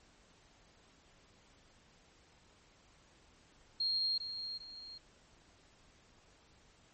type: tone with echo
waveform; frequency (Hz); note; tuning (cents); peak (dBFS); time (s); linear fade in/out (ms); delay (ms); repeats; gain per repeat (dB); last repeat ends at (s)
sine; 4234; C8; +20; -31; 3.8-4.18; 5; 400; 2; -8; 4.98
effects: pink hiss -65 dBFS RMS until 6.93 s + MP3 32 kbps